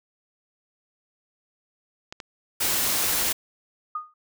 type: clicks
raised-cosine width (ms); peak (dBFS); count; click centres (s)
0.2; -19; 2; 2.125 / 2.202
type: noise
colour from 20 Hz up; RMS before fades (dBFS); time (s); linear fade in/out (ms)
white; -24; 2.6-3.33; 10
type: tone with exponential decay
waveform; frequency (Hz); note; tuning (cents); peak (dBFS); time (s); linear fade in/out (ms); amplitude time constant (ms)
sine; 1232; D#6; -17; -24; 3.95-4.14; 5; 41
effects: none